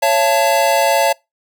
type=chord; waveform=square; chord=A major; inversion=first; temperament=equal with one note detuned; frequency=554.4 / 676.6 / 880 Hz; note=C#5 / E5 / A5; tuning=0 / +45 / 0 cents; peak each=-17 dBFS; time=0.02-1.13 s; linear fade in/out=10 ms; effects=noise-tail reverb RT60 0.2 s tail -24 dB re dry